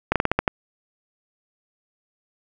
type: slowing click train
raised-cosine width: 0.5 ms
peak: -3 dBFS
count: 7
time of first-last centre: 0.12-0.478 s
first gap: 37 ms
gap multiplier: 1.19
effects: none